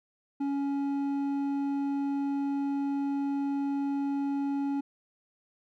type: tone with hard clipping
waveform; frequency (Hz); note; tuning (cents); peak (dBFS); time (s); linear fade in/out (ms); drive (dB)
sine; 279.6; C#4; +15; -29; 0.4-4.81; 10; 6
effects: none